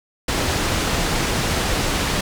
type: low-pass noise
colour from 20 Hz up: pink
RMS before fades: -21 dBFS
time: 0.28-2.21 s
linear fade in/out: 5 ms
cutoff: 8000 Hz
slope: 12 dB/octave
effects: none